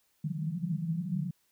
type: band-pass noise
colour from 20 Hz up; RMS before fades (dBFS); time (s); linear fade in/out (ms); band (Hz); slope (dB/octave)
pink; -33; 0.24-1.31; 10; 150 to 190; 96
effects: white hiss -72 dBFS RMS until 1.51 s